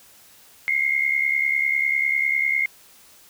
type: tone pair together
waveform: sine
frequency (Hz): 2093 / 2163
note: C7 / C#7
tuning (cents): 0 / -43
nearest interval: minor second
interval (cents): 57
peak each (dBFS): -22 / -21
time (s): 0.68-2.66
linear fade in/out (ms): 0
effects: white hiss -51 dBFS RMS until 3.29 s